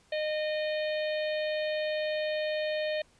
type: harmonic tone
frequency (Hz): 613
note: D#5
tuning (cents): -26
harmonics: 1 / 3 / 4 / 5 / 6 / 7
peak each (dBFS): -29 / -39 / -41 / -43 / -45 / -46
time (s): 0.12-3.02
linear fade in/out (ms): 5
effects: pink hiss -64 dBFS RMS until 3.19 s + resampled to 22050 Hz